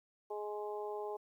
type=harmonic tone; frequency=209.1 Hz; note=G#3; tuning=12 cents sharp; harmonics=2 / 3 / 4 / 5; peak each=-40 / -47 / -44 / -51 dBFS; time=0.3-1.17 s; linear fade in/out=10 ms; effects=12-bit